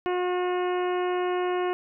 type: harmonic tone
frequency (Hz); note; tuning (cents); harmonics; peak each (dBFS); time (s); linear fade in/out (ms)
360.6; F#4; -45; 1 / 2 / 3 / 4 / 5 / 6 / 7 / 8; -25 / -31 / -34 / -40 / -41 / -44 / -45 / -44; 0.06-1.73; 0
effects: none